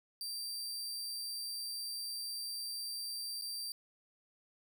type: tone with dropouts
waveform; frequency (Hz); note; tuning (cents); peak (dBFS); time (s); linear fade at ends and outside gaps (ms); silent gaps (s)
sawtooth; 4694; D8; -2; -36; 0.21-3.72; 1; 3.413-3.42
effects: none